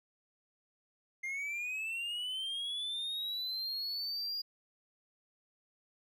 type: linear sweep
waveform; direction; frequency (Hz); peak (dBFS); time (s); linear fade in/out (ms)
triangle; up; 2093 to 4849; -34; 1.23-4.42; 10
effects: none

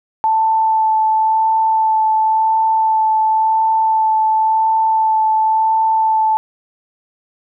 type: tone with vibrato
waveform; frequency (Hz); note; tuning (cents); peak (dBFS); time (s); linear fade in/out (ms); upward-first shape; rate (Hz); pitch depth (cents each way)
sine; 880; A5; 0; -11; 0.24-6.37; 0; sine; 0.94; 11
effects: none

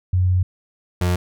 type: tone pair in turn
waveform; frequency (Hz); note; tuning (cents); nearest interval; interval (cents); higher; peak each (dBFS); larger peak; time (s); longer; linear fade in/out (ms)
sine / 35% pulse; 91.4 / 89.11; F#2 / F2; -21 / +35; unison; 44; first; -14 / -15; first; 0.13-0.43 / 1.01-1.16; first; 5
effects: none

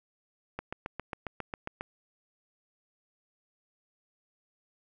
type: click train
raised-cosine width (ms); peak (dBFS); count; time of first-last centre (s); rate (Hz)
0.5; -20; 10; 0.59-1.81; 7.38
effects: none

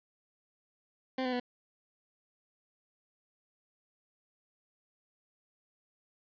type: tone with pitch steps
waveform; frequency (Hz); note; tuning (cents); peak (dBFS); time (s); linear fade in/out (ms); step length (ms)
20% pulse; 260.1 / 253.1 / 246.4; C4 / B3 / B3; -10 / +43 / -4; -26; 1.18-1.399; 5; 73
effects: resampled to 11025 Hz + 9-bit

